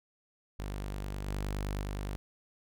sawtooth tone with level steps, 49.63 Hz, G1, 22 cents sharp, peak -32 / -29 / -31 dBFS, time 0.59-2.16 s, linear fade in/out 0 ms, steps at 1.27 / 1.81 s, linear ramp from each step 10 ms, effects none

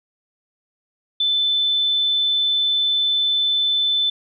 sine tone, 3520 Hz, A7, in tune, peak -16 dBFS, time 1.2-4.1 s, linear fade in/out 5 ms, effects none

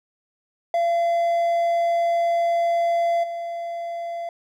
triangle tone with level steps, 682 Hz, F5, 41 cents flat, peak -16 / -25 dBFS, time 0.74-4.29 s, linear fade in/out 2 ms, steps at 3.23 s, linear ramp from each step 10 ms, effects none

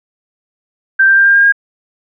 sine tone with pitch steps, 1568 / 1578.9 / 1589.9 / 1600.9 / 1612.1 / 1623.3 Hz, G6 / G6 / G6 / G6 / G6 / G#6, 0 / +12 / +24 / +36 / +48 / -40 cents, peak -5 dBFS, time 0.99-1.524 s, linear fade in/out 10 ms, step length 89 ms, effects none

